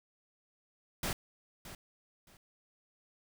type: noise with echo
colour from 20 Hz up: pink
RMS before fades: -35 dBFS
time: 1.03-1.13 s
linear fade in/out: 2 ms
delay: 620 ms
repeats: 2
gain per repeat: -13 dB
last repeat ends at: 2.37 s
effects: none